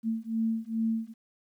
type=beating tone pair; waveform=sine; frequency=223.5 / 225.9 Hz; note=A3 / A3; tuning=+27 / +46 cents; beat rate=2.4 Hz; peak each=-30 dBFS; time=0.03-1.14 s; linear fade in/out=50 ms; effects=11-bit